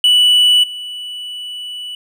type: tone with level steps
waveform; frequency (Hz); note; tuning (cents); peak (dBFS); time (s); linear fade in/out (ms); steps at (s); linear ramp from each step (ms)
triangle; 2960; F#7; 0; -6 / -23; 0.04-1.95; 2; 0.63; 10
effects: none